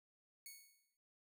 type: tone with exponential decay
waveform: 5% pulse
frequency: 2217 Hz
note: C#7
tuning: in tune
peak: -39 dBFS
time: 0.46-0.97 s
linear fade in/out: 1 ms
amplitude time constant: 110 ms
effects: none